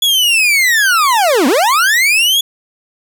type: linear two-way sweep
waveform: 40% pulse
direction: down then up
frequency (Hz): 3415 to 230.6 to 3415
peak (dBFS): -8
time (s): 0.02-2.41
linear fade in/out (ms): 5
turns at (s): 1.47
effects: none